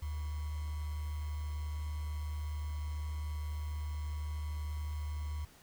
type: tone with sample-and-hold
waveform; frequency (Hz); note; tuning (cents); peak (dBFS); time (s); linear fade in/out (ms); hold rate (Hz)
sine; 75.4; D2; +46; -35; 0.02-5.45; 5; 1050
effects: pink hiss -60 dBFS RMS until 5.62 s